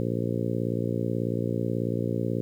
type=harmonic tone; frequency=58.27 Hz; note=A#1; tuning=in tune; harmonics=2 / 3 / 4 / 5 / 6 / 7 / 8 / 9; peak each=-30 / -32 / -33 / -34 / -35 / -35 / -36 / -37 dBFS; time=0-2.41 s; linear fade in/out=0 ms; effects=10-bit